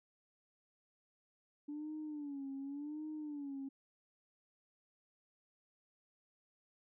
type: tone with vibrato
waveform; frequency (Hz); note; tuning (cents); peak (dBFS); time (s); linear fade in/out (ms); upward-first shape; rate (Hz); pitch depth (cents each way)
sine; 289.7; D4; -24; -40; 1.68-3.69; 10; sine; 0.89; 110
effects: tanh soft clip ceiling -37 dBFS